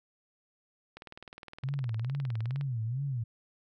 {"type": "click train", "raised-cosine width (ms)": 0.3, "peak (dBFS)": -29, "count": 33, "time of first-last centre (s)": [0.97, 2.611], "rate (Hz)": 19.5}
{"type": "tone with vibrato", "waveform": "sine", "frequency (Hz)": 125, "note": "B2", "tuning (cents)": 21, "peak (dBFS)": -30, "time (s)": [1.63, 3.24], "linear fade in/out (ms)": 10, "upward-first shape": "sine", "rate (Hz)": 2.3, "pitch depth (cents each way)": 220}
{"effects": []}